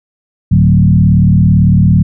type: tone with frequency modulation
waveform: sine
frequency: 138.59 Hz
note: C#3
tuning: in tune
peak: -4 dBFS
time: 0.51-2.03 s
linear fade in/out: 10 ms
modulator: 37.9 Hz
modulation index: 1.6
effects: none